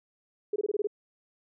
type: tone bursts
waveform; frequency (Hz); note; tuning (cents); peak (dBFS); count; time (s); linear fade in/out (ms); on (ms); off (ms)
sine; 415.3; G#4; 0; -25; 7; 0.53-0.872; 5; 30; 22
effects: none